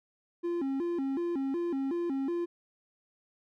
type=tone with vibrato; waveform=triangle; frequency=305.7 Hz; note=D#4; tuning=30 cents flat; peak=-27 dBFS; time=0.43-2.46 s; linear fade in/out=20 ms; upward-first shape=square; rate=2.7 Hz; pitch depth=210 cents each way; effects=none